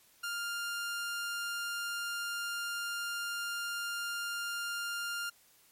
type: tone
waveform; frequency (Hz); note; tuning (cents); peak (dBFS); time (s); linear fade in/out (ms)
sawtooth; 1401; F6; +5; -31; 0.23-5.3; 10
effects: white hiss -64 dBFS RMS until 5.71 s + MP3 64 kbps